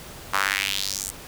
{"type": "tone with high-pass filter sweep", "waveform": "sawtooth", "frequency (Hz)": 98, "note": "G2", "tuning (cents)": 0, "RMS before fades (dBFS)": -26, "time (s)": [0.33, 1.11], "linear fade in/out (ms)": 10, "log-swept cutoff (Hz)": [1100, 8500], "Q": 2.6, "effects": ["pink hiss -41 dBFS RMS until 1.27 s"]}